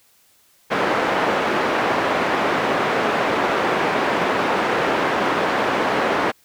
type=band-pass noise; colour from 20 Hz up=pink; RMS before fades=-20 dBFS; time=0.7-6.32 s; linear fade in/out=20 ms; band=340 to 1800 Hz; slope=12 dB/octave; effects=white hiss -57 dBFS RMS until 6.44 s